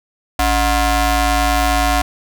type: ring-modulated tone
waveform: sawtooth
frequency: 337.3 Hz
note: E4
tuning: 40 cents sharp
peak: -6 dBFS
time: 0.39-2.02 s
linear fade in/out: 5 ms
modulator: 392 Hz
effects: none